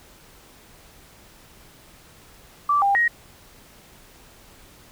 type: tone with pitch steps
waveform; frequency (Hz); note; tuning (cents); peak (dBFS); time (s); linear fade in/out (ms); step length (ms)
sine; 1164 / 798 / 1883; D6 / G5 / A#6; -16 / +31 / +17; -16; 2.69-3.08; 5; 130
effects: pink hiss -50 dBFS RMS until 4.91 s